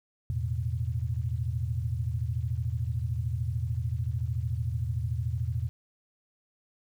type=chord; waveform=sine; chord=E suspended fourth; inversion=none; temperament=equal; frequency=82.41 / 110 / 123.47 Hz; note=E2 / A2 / B2; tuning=0 / 0 / 0 cents; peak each=-32 dBFS; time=0.3-5.69 s; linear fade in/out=0 ms; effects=10-bit